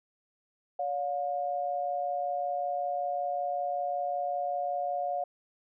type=tone pair together; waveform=sine; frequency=568.7 / 714 Hz; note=C#5 / F5; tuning=+44 / +38 cents; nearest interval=major third; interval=394 cents; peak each=-34 / -30 dBFS; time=0.79-5.24 s; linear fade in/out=5 ms; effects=none